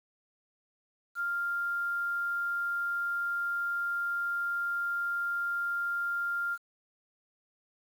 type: tone with quantisation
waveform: sine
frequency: 1396.9 Hz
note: F6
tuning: in tune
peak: -29 dBFS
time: 1.15-6.58 s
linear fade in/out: 50 ms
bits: 9
effects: none